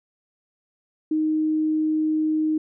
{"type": "tone", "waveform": "sine", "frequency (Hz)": 311.1, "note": "D#4", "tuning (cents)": 0, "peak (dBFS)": -19, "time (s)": [1.11, 2.58], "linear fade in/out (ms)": 5, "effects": []}